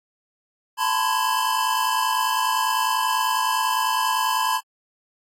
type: tone cluster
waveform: square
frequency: 886 / 1004 / 1054 / 1653 Hz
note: A5 / B5 / C6 / G#6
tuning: +12 / +28 / +12 / -9 cents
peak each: -26 / -23 / -29 / -31 dBFS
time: 0.77-4.61 s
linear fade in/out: 50 ms
effects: AAC 48 kbps